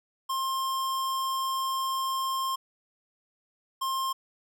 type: tone bursts at uneven times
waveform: square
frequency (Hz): 1061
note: C6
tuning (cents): +24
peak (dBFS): -28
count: 2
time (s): 0.29-2.56 / 3.81-4.13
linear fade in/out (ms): 10
effects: none